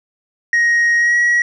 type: tone with pitch glide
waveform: sine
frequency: 1879 to 1914.1 Hz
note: A#6 to A#6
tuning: +13 to +45 cents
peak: -8 dBFS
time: 0.53-1.42 s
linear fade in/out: 2 ms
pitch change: +32 cents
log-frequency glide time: 0.97-1.17 s
effects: tanh soft clip ceiling -10 dBFS